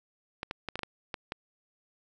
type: clicks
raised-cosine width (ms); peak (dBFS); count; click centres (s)
0.3; -18; 8; 0.431 / 0.511 / 0.687 / 0.756 / 0.792 / 0.833 / 1.142 / 1.321
effects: none